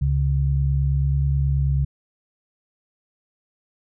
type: tone pair together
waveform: sine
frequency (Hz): 69.3 / 138.6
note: C#2 / C#3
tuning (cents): 0 / 0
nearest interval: octave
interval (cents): 1200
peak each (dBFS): -20 / -20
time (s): 0.01-1.85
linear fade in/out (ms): 10
effects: none